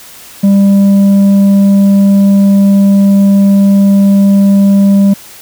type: tone with tanh clipping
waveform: triangle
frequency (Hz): 198.2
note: G3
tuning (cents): +19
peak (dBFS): -4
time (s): 0.43-5.14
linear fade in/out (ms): 10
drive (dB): 9
effects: white hiss -33 dBFS RMS until 5.41 s